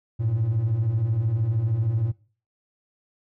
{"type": "beating tone pair", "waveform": "triangle", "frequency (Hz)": [101.7, 114.7], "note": ["G#2", "A#2"], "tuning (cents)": [-36, -28], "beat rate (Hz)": 13, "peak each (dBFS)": [-25, -19], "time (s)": [0.19, 2.12], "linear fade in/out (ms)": 20, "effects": ["noise-tail reverb RT60 0.4 s tail -22 dB re dry", "tanh soft clip ceiling -15 dBFS"]}